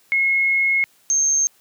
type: tone pair in turn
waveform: sine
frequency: 2168 / 6374 Hz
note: C#7 / G8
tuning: -39 / +28 cents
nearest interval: octave + perfect fifth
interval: 1867 cents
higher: second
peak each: -15 dBFS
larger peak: neither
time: 0.12-0.84 / 1.1-1.47 s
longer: first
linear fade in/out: 0 ms
effects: white hiss -57 dBFS RMS until 1.6 s + high-pass 100 Hz 12 dB/octave